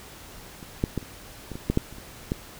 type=clicks; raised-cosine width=3 ms; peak=-28 / -9 / -13 / -30 / -22 / -22 / -9 / -7 / -29 / -29 / -12 dBFS; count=11; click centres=0.628 / 0.839 / 0.977 / 1.028 / 1.517 / 1.555 / 1.7 / 1.774 / 1.926 / 1.984 / 2.319 s; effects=pink hiss -45 dBFS RMS until 2.59 s